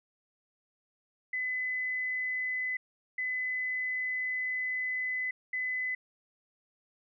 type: tone bursts at uneven times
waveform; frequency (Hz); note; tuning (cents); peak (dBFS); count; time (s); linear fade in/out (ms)
sine; 2014; B6; +33; -30; 3; 1.33-2.77 / 3.18-5.31 / 5.53-5.95; 5
effects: none